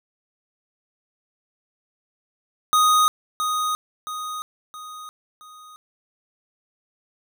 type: tone with echo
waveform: square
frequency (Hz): 1244.5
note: D#6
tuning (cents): 0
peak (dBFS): -15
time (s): 2.73-3.08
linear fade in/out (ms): 0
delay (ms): 670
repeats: 4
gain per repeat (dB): -7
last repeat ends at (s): 5.76
effects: none